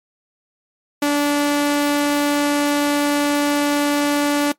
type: tone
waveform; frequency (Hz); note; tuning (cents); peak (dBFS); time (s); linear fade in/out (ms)
sawtooth; 290; D4; -22; -11; 1.02-4.52; 5
effects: noise-tail reverb RT60 0.1 s tail -18 dB re dry + MP3 64 kbps